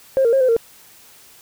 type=tone with pitch steps; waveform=sine; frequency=533 / 463.3 / 537 / 513 / 459.9 Hz; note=C5 / A#4 / C5 / C5 / A#4; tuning=+32 / -11 / +45 / -34 / -23 cents; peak=-11 dBFS; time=0.17-0.565 s; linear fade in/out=0 ms; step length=79 ms; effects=tanh soft clip ceiling -8 dBFS + white hiss -47 dBFS RMS until 1.41 s